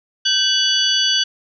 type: tone cluster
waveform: sine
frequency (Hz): 1550 / 2948 / 3390 / 4590 / 5960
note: G6 / F#7 / G#7 / D8 / F#8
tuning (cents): -20 / -7 / +35 / -40 / +12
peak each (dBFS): -24 / -18 / -20 / -20 / -26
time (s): 0.25-1.24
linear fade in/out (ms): 10
effects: none